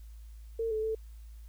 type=tone with pitch steps; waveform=sine; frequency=454.1 / 434.8 / 441.3 Hz; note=A#4 / A4 / A4; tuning=-45 / -21 / +5 cents; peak=-29 dBFS; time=0.59-0.95 s; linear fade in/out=5 ms; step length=120 ms; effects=added 55 Hz sine -45 dBFS peak until 1.48 s + white hiss -67 dBFS RMS until 1.48 s